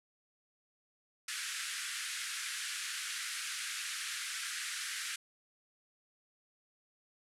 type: band-pass noise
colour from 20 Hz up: pink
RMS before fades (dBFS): -40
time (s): 1.28-5.16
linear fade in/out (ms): 5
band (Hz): 1400 to 11000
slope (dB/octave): 48
effects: none